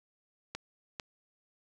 clicks, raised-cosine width 0.2 ms, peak -20 dBFS, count 2, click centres 0.55 / 0.998 s, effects none

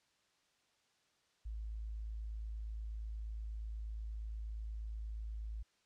sine tone, 54.2 Hz, A1, 25 cents flat, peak -40 dBFS, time 1.45-5.63 s, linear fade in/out 10 ms, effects white hiss -75 dBFS RMS until 5.85 s + low-pass 6000 Hz 12 dB/octave

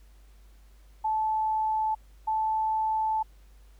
sine tone pair in turn, 871 / 874.8 Hz, A5 / A5, -18 / -10 cents, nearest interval unison, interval 8 cents, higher second, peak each -24 dBFS, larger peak neither, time 1.04-1.95 / 2.27-3.23 s, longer second, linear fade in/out 10 ms, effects added 50 Hz sine -51 dBFS peak until 3.79 s + pink hiss -65 dBFS RMS until 3.79 s

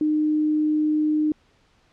sine tone, 305.3 Hz, D#4, 33 cents flat, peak -18 dBFS, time 0.01-1.32 s, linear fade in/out 2 ms, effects pink hiss -61 dBFS RMS until 1.92 s + low-pass 5000 Hz 12 dB/octave

